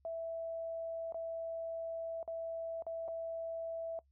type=tone with dropouts; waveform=sine; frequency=659.3 Hz; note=E5; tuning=in tune; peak=-37 dBFS; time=0.05-3.99 s; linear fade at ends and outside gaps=1 ms; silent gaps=1.123-1.144 / 2.229-2.277 / 2.823-2.866 / 3.08-3.084 s; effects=noise-tail reverb RT60 0.1 s tail -22 dB re dry + added 68 Hz sine -68 dBFS peak until 4.11 s